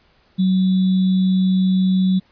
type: tone with sample-and-hold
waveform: sine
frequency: 187.1 Hz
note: F#3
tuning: 20 cents sharp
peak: -13 dBFS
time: 0.38-2.2 s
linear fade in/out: 20 ms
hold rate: 3675 Hz
effects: pink hiss -57 dBFS RMS until 2.31 s + resampled to 11025 Hz